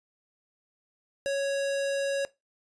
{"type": "tone", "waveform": "square", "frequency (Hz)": 554.4, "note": "C#5", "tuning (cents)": 0, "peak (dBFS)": -27, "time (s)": [1.26, 2.25], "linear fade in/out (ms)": 0, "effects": ["noise-tail reverb RT60 0.2 s tail -19 dB re dry", "resampled to 22050 Hz"]}